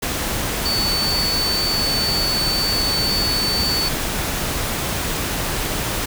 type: tone in noise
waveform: sine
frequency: 4499 Hz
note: C#8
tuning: 25 cents sharp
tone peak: -19 dBFS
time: 0.65-3.89 s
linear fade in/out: 10 ms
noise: pink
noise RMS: -23 dBFS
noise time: 0.02-6.06 s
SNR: +1 dB
effects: none